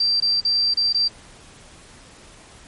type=tone with dropouts; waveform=sine; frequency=4699 Hz; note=D8; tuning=in tune; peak=-16 dBFS; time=0-1.08 s; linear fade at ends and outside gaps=5 ms; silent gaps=0.202-0.222 / 0.403-0.449 / 0.739-0.771 / 0.926-0.945 s; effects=pink hiss -46 dBFS RMS until 2.67 s + MP3 48 kbps